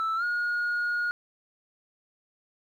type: tone with pitch glide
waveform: sine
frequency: 1318.5 to 1437.8 Hz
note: E6 to F6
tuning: 0 to +50 cents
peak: -23 dBFS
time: 0-1.11 s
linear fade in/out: 0 ms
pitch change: +150 cents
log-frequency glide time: 0.16-0.24 s
effects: tanh soft clip ceiling -24 dBFS + 10-bit